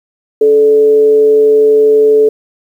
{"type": "tone with frequency modulation", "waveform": "sine", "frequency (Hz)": 433.9, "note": "A4", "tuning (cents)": -24, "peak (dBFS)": -4, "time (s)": [0.41, 2.29], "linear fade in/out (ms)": 5, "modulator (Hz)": 152, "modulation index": 0.22, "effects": ["7-bit"]}